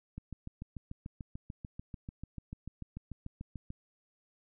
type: click train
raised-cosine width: 5 ms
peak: -29 dBFS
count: 25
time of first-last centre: 0.18-3.704 s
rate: 6.81 Hz
effects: none